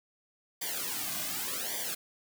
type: noise with flanger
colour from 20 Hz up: white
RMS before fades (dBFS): -35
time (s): 0.61-1.95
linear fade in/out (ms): 10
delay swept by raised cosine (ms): 0.74 to 2.24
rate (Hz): 0.87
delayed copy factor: -1
effects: none